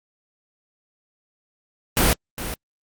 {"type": "noise with echo", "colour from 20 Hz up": "pink", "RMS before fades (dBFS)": -17, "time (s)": [1.97, 2.13], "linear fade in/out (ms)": 0, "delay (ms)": 410, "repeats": 1, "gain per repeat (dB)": -12, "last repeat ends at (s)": 2.54, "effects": ["Opus 32 kbps"]}